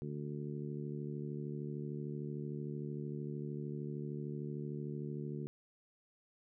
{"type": "harmonic tone", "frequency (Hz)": 73.2, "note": "D2", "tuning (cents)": -5, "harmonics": [2, 3, 4, 5, 6], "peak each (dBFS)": [-41, -45, -50, -46, -52], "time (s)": [0.02, 5.47], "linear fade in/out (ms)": 0, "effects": []}